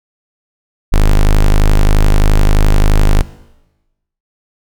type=tone; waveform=square; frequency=25.78 Hz; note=G#0; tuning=12 cents flat; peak=-6 dBFS; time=0.92-3.22 s; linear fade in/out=10 ms; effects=noise-tail reverb RT60 1.0 s tail -17 dB re dry